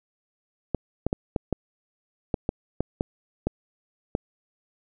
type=clicks; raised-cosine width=2 ms; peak=-10 dBFS; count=11; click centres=0.747 / 1.066 / 1.129 / 1.362 / 1.527 / 2.342 / 2.491 / 2.806 / 3.009 / 3.47 / 4.151 s; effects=none

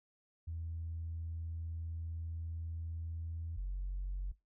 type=tone pair in turn; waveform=sine; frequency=82.41 / 46.38 Hz; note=E2 / F#1; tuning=0 / +5 cents; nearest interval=minor seventh; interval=995 cents; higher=first; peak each=-38 / -34 dBFS; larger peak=second; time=0.47-3.57 / 3.57-4.32 s; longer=first; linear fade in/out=10 ms; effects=noise-tail reverb RT60 0.2 s tail -20 dB re dry + tanh soft clip ceiling -33 dBFS

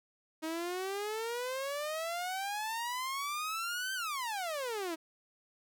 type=exponential two-way sweep; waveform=sawtooth; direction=up then down; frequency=313 to 1568 to 313 Hz; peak=-31 dBFS; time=0.42-4.96 s; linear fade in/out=20 ms; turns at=3.94 s; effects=none

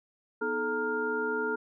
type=tone cluster; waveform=sine; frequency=246.2 / 314.4 / 432.5 / 924 / 1406 Hz; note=B3 / D#4 / A4 / A#5 / F6; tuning=-5 / +18 / -30 / -16 / +11 cents; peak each=-38 / -40 / -31 / -37 / -32 dBFS; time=0.41-1.56 s; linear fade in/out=10 ms; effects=none

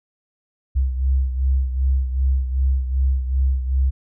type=beating tone pair; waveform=sine; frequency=65.41 / 68.01 Hz; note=C2 / C#2; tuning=0 / -32 cents; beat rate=2.6 Hz; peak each=-17 / -24 dBFS; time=0.75-3.91 s; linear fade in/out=20 ms; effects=none

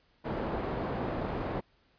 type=low-pass noise; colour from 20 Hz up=white; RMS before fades=-34 dBFS; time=0.24-1.61 s; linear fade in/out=20 ms; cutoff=640 Hz; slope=12 dB/octave; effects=pink hiss -68 dBFS RMS until 1.98 s + resampled to 11025 Hz

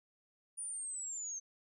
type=linear sweep; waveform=sine; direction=down; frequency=9580 to 6272 Hz; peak=-39 dBFS; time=0.57-1.4 s; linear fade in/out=20 ms; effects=none

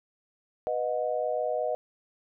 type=chord; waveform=sine; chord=B major; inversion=none; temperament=equal with one note detuned; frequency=493.9 / 622.3 / 727.7 Hz; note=B4 / D#5 / F#5; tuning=0 / 0 / -29 cents; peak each=-31 / -29 / -33 dBFS; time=0.67-1.75 s; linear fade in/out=0 ms; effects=none

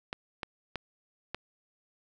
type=clicks; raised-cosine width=0.3 ms; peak=-18 dBFS; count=4; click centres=0.129 / 0.432 / 0.757 / 1.346 s; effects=none

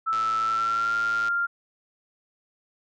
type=tone with pitch glide; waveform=sine; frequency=1318.5 to 1394.5 Hz; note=E6 to F6; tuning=0 to -3 cents; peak=-22 dBFS; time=0.06-1.47 s; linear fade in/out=20 ms; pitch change=+97 cents; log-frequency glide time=0.39-0.95 s
type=click train; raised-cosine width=0.2 ms; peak=-21 dBFS; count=129; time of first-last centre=0.13-1.283 s; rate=111 Hz
effects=none

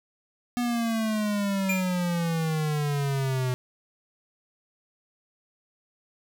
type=exponential sweep; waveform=square; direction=down; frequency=245.2 to 125.7 Hz; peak=-25 dBFS; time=0.57-3.54 s; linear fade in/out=0 ms
type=tone with exponential decay; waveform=square; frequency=2398 Hz; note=D7; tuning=36 cents sharp; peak=-24 dBFS; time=1.69-2.04 s; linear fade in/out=5 ms; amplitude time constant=75 ms
effects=none

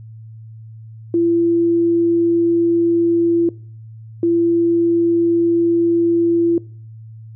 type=tone pair in turn; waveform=sine; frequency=338.5 / 338.5 Hz; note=E4 / E4; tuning=+46 / +46 cents; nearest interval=unison; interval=0 cents; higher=neither; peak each=-12 / -12 dBFS; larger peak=neither; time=1.14-3.49 / 4.23-6.58 s; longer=neither; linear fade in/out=2 ms; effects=noise-tail reverb RT60 0.5 s tail -22 dB re dry + added 111 Hz sine -34 dBFS peak until 7.35 s

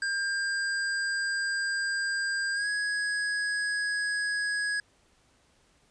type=tone with pitch glide; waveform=square; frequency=1600 to 1665.1 Hz; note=G6 to G#6; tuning=+35 to +4 cents; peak=-28 dBFS; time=0.02-4.8 s; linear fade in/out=2 ms; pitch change=+69 cents; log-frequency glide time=2.53-2.68 s; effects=pink hiss -65 dBFS RMS until 5.9 s + resampled to 22050 Hz

